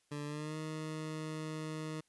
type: tone with pitch glide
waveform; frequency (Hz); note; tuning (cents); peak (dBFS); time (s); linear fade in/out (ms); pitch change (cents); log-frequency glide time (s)
20% pulse; 146.6 to 156.22; D3 to D#3; -3 to +7; -34; 0.11-2.01; 10; +110; 0.25-0.57
effects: white hiss -75 dBFS RMS until 2.08 s + resampled to 24000 Hz